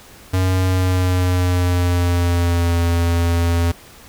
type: tone with pitch glide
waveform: square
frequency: 92.9 to 85.19 Hz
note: F#2 to F2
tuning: +7 to -42 cents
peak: -15 dBFS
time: 0.33-3.72 s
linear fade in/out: 10 ms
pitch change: -149 cents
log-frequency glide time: 0.66-2.78 s
effects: pink hiss -43 dBFS RMS until 4.08 s